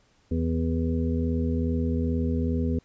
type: harmonic tone with a mistuned harmonic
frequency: 82.41 Hz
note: E2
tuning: in tune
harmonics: 1 / 2 / 3 / 5 / 6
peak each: -26 / -32 / -27 / -35 / -36 dBFS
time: 0.31-2.79 s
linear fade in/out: 5 ms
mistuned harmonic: 6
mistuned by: -21 cents
effects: pink hiss -64 dBFS RMS until 2.84 s + resampled to 16000 Hz